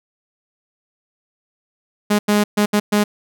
sawtooth tone bursts at uneven times, 207.7 Hz, G#3, in tune, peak -9 dBFS, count 5, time 2.1-2.19 / 2.28-2.44 / 2.57-2.66 / 2.73-2.8 / 2.92-3.04 s, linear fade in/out 10 ms, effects none

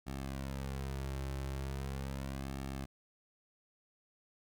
sawtooth tone with flanger, 67.5 Hz, C#2, 45 cents flat, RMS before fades -40 dBFS, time 0.06-2.86 s, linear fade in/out 20 ms, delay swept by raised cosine 2 to 4.2 ms, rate 0.39 Hz, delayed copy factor -0.7, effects none

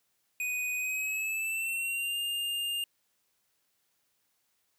square tone with pitch glide, 2489 to 2810 Hz, D#7 to F7, 0 to +10 cents, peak -31 dBFS, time 0.4-2.84 s, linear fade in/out 2 ms, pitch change +210 cents, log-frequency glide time 0.76-2.18 s, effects white hiss -75 dBFS RMS until 4.78 s + high-pass 60 Hz 12 dB/octave

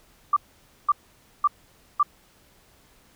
sine tone bursts, 1174.7 Hz, D6, in tune, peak -15 dBFS, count 4, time 0.33-2.03 s, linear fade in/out 5 ms, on 35 ms, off 520 ms, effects pink hiss -58 dBFS RMS until 3.15 s

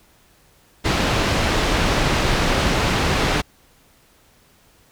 pink low-pass noise, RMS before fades -19 dBFS, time 0.84-3.42 s, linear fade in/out 20 ms, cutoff 4500 Hz, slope 12 dB/octave, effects pink hiss -55 dBFS RMS until 4.91 s

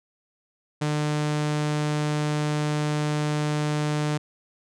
sawtooth tone, 150 Hz, D3, 37 cents sharp, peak -19 dBFS, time 0.81-4.18 s, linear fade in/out 10 ms, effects resampled to 22050 Hz

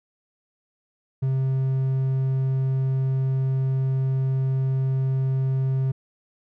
triangle tone, 132.7 Hz, C3, 25 cents sharp, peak -18 dBFS, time 1.22-5.92 s, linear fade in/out 10 ms, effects none

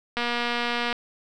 click train, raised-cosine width 0.3 ms, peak -11 dBFS, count 182, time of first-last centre 0.17-0.927 s, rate 239 Hz, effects none

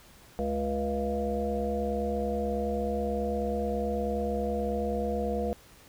harmonic tone with a mistuned harmonic, 69.3 Hz, C#2, in tune, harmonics 1 / 3 / 5 / 7 / 9 / 10, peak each -35 / -33 / -40 / -31 / -40 / -35 dBFS, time 0.39-5.53 s, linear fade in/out 0 ms, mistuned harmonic 3, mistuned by +27 cents, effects pink hiss -55 dBFS RMS until 5.88 s

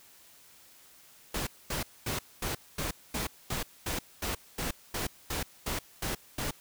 pink noise bursts, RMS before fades -33 dBFS, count 15, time 1.34-6.51 s, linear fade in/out 5 ms, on 130 ms, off 230 ms, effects white hiss -57 dBFS RMS until 6.6 s

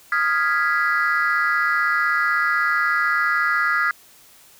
sine chord, F half-diminished seventh, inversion third, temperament equal with one note detuned, 1240.9 / 1396.9 / 1661.2 / 1975.5 Hz, Eb6 / F6 / Ab6 / Cb7, -5 / 0 / 0 / 0 cents, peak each -22 / -21 / -21 / -23 dBFS, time 0.12-3.91 s, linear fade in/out 2 ms, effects tanh soft clip ceiling -11 dBFS + white hiss -50 dBFS RMS until 4.59 s

